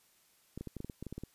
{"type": "clicks", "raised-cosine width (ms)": 3, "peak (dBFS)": -28, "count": 12, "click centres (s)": [0.576, 0.61, 0.673, 0.767, 0.804, 0.846, 0.898, 1.026, 1.067, 1.126, 1.18, 1.236], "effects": ["white hiss -68 dBFS RMS until 1.34 s", "resampled to 32000 Hz"]}